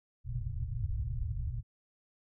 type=low-pass noise; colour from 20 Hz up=white; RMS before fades=-35 dBFS; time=0.24-1.63 s; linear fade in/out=50 ms; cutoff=130 Hz; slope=96 dB/octave; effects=none